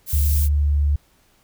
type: noise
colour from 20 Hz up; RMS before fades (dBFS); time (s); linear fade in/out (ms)
violet; -27; 0.06-0.49; 50
type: tone with pitch glide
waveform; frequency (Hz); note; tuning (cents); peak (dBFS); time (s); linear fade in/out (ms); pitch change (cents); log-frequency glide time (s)
sine; 73.2 to 72.53; D2 to D2; -5 to -21; -15; 0.13-0.96; 5; -16; 0.5-0.75
effects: pink hiss -59 dBFS RMS until 1.43 s